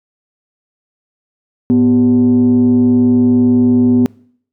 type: tone with frequency modulation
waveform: sine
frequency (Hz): 246.9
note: B3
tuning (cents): 0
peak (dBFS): -6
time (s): 1.7-4.06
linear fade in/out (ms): 0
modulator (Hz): 142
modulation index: 0.45
effects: noise-tail reverb RT60 0.6 s tail -25 dB re dry + tanh soft clip ceiling -3 dBFS